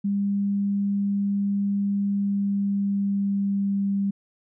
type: tone with pitch glide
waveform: sine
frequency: 200.4 to 198.33 Hz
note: G3 to G3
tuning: +38 to +20 cents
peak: -21 dBFS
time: 0.04-4.11 s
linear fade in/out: 10 ms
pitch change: -18 cents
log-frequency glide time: 2.09-3.89 s
effects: none

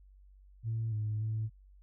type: tone with pitch steps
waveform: sine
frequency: 112.7 / 107.1 / 109.8 Hz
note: A2 / A2 / A2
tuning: +42 / -46 / -3 cents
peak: -30 dBFS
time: 0.63-1.5 s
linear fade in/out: 50 ms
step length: 290 ms
effects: tanh soft clip ceiling -27 dBFS + added 48 Hz sine -55 dBFS peak until 1.82 s

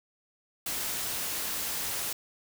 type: noise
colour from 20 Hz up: white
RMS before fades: -33 dBFS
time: 0.66-2.13 s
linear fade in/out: 5 ms
effects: none

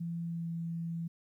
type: tone with pitch glide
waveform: sine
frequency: 168.7 to 167.05 Hz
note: E3 to E3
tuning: +40 to +23 cents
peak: -34 dBFS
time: 0-1.08 s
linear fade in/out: 10 ms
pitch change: -17 cents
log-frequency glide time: 0.23-0.48 s
effects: 12-bit

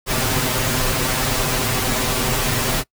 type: noise with comb filter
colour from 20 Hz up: pink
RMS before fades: -20 dBFS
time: 0.06-2.84 s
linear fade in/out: 50 ms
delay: 7.8 ms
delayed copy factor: +0.9
effects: noise-tail reverb RT60 0.1 s tail -23 dB re dry

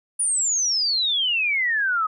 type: exponential sweep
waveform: sine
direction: down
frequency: 9790 to 1244.5 Hz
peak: -19 dBFS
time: 0.19-2.07 s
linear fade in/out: 10 ms
effects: none

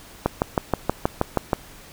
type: click train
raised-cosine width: 1 ms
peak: -4 dBFS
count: 9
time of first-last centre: 0.26-1.532 s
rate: 6.29 Hz
effects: pink hiss -45 dBFS RMS until 1.92 s

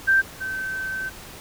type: tone pair in turn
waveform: sine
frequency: 1568 / 1542 Hz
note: G6 / G6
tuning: 0 / -29 cents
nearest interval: unison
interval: 29 cents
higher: first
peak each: -14 / -26 dBFS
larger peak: first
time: 0.07-0.22 / 0.4-1.1 s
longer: second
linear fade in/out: 20 ms
effects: pink hiss -41 dBFS RMS until 1.4 s

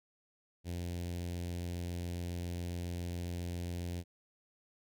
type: tone with notch filter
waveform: sawtooth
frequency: 87.31 Hz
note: F2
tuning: in tune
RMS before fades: -39 dBFS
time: 0.64-4.04 s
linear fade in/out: 50 ms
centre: 1200 Hz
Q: 0.64
effects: none

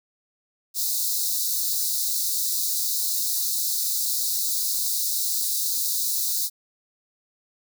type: high-pass noise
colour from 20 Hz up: white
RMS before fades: -25 dBFS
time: 0.74-6.5 s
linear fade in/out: 50 ms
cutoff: 3800 Hz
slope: 96 dB/octave
effects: none

